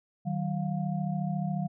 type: tone cluster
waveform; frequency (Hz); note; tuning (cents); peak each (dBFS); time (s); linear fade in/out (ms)
sine; 154.8 / 188.9 / 706; D#3 / F#3 / F5; -9 / +36 / +19; -31 / -31 / -38; 0.25-1.68; 20
effects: none